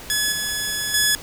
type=tone with level steps; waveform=10% pulse; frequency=1700 Hz; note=G#6; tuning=40 cents sharp; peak=-10 / -14 / -7 dBFS; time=0.1-1.15 s; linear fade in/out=0 ms; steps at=0.32 / 0.94 s; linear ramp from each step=2 ms; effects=pink hiss -38 dBFS RMS until 1.22 s